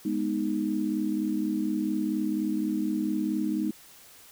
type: chord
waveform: sine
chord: G# minor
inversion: none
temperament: equal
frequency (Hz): 207.7 / 246.9 / 311.1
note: G#3 / B3 / D#4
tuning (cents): 0 / 0 / 0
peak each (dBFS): -30 / -32 / -28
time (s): 0.05-3.71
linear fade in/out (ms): 5
effects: white hiss -52 dBFS RMS until 4.31 s